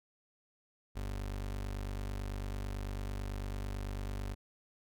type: tone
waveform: 30% pulse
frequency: 49.03 Hz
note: G1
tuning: 1 cent sharp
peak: -34 dBFS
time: 0.95-4.35 s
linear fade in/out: 20 ms
effects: none